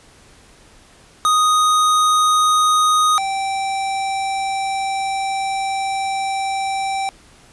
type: tone pair in turn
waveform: square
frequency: 1244.5 / 778.8 Hz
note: D#6 / G5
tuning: 0 / -12 cents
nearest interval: minor sixth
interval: 812 cents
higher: first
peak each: -13 / -20 dBFS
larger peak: first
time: 1.25-3.18 / 3.18-7.09 s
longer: second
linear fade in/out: 0 ms
effects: pink hiss -48 dBFS RMS until 7.52 s + resampled to 24000 Hz